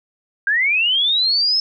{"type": "linear sweep", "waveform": "sine", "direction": "up", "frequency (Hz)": [1568, 5274], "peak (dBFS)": -14, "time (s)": [0.47, 1.6], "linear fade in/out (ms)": 2, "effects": []}